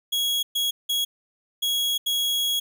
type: tone bursts at uneven times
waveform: 40% pulse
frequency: 3322 Hz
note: G#7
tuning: in tune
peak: -21 dBFS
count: 5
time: 0.12-0.43 / 0.55-0.71 / 0.89-1.05 / 1.62-1.98 / 2.06-2.6 s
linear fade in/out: 10 ms
effects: none